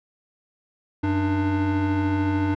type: tone pair together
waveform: square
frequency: 94.88 / 298.2 Hz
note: F#2 / D4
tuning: +44 / +27 cents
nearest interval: octave + minor sixth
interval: 1983 cents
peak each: -25 / -23 dBFS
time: 1.03-2.55 s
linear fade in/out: 10 ms
effects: low-pass 2000 Hz 12 dB/octave